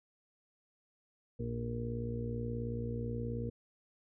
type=harmonic tone; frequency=58.6 Hz; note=A#1; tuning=10 cents sharp; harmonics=1 / 2 / 4 / 5 / 6 / 7 / 8; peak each=-44 / -38 / -41 / -51 / -53 / -50 / -42 dBFS; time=1.39-3.5 s; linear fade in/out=10 ms; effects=none